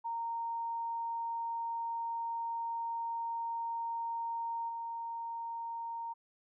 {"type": "tone with level steps", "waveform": "sine", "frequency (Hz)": 925, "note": "A#5", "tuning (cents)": -14, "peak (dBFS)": [-34, -37], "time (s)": [0.04, 6.14], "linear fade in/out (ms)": 20, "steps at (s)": 4.68, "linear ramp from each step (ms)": 20, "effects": []}